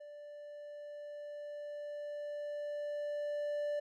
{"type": "tone with level ramp", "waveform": "triangle", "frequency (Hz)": 587.3, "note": "D5", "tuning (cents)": 0, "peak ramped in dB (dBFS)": [-46, -31], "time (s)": [0, 3.8], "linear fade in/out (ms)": 10, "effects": []}